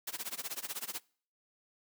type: noise with tremolo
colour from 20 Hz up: white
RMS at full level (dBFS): -37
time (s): 0.07-1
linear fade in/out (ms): 5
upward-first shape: sine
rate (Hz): 16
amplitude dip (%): 95
effects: noise-tail reverb RT60 0.5 s tail -25 dB re dry + high-pass 200 Hz 12 dB/octave